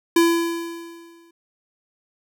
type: tone with exponential decay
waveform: square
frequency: 336.7 Hz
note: E4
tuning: 37 cents sharp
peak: -12 dBFS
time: 0.16-1.31 s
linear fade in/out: 5 ms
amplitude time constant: 250 ms
effects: none